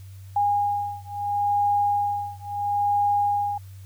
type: beating tone pair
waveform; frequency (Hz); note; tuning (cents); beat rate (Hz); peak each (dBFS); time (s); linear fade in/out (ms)
sine; 817 / 817.74; G#5 / G#5; -29 / -27; 0.74; -24 / -24; 0.36-3.58; 5
effects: added 96 Hz sine -39 dBFS peak until 3.85 s + white hiss -57 dBFS RMS until 3.85 s